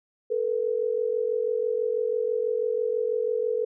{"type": "tone pair together", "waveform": "sine", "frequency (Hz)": [440, 486.1], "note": ["A4", "B4"], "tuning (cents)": [0, -28], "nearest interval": "major second", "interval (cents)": 172, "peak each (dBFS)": -26, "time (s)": [0.3, 3.65], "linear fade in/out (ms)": 10, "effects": []}